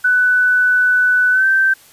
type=tone with pitch glide; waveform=sine; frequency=1493 to 1556.4 Hz; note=F#6 to G6; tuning=+15 to -13 cents; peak=-10 dBFS; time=0.04-1.74 s; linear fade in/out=10 ms; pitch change=+72 cents; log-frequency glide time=1.31-1.46 s; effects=white hiss -46 dBFS RMS until 1.92 s + resampled to 32000 Hz